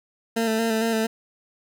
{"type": "tone with vibrato", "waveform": "20% pulse", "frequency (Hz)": 224.5, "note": "A3", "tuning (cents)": 35, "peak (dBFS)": -16, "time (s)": [0.36, 1.07], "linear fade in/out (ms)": 10, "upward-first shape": "square", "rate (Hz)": 4.4, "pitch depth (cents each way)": 26, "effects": []}